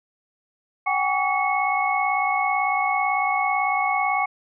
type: tone cluster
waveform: sine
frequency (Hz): 754 / 812 / 1134 / 2192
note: F#5 / G#5 / C#6 / C#7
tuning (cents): +32 / -39 / +39 / -20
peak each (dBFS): -25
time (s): 0.86-4.26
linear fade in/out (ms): 10
effects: none